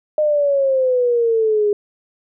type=exponential sweep; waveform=sine; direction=down; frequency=614 to 408.8 Hz; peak=-13 dBFS; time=0.18-1.73 s; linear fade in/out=2 ms; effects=none